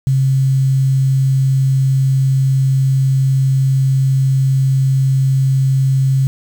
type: tone with quantisation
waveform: sine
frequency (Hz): 133.8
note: C3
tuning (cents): +39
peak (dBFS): -10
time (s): 0.07-6.27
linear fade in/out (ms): 0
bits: 6
effects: none